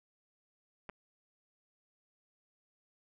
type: clicks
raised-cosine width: 0.5 ms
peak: -30 dBFS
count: 2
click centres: 0.892 / 0.897 s
effects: none